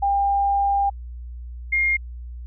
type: tone pair in turn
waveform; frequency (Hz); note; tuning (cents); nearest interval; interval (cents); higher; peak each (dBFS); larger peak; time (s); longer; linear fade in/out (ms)
sine; 799 / 2127; G5 / C7; +33 / +28; octave + perfect fourth; 1695; second; -17; neither; 0.02-0.9 / 1.72-1.97; first; 10
effects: added 60 Hz sine -32 dBFS peak until 2.46 s